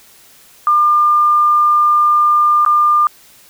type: tone with dropouts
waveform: sine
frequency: 1200 Hz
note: D6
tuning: 37 cents sharp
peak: -8 dBFS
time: 0.67-3.07 s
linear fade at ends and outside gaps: 1 ms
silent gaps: 2.65-2.662 s
effects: white hiss -45 dBFS RMS until 3.49 s